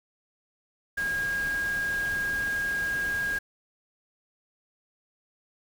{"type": "tone in noise", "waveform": "sine", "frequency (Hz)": 1629, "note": "G#6", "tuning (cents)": -34, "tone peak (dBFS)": -26, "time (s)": [0.97, 3.39], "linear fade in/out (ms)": 10, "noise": "pink", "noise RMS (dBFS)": -40, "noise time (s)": [0.97, 3.39], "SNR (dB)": 11, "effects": []}